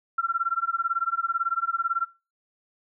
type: tone with tremolo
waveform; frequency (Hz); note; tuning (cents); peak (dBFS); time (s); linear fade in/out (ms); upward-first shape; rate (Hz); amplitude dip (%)
sine; 1362; F6; -44; -19; 0.18-2.06; 5; sine; 18; 95
effects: noise-tail reverb RT60 0.3 s tail -20 dB re dry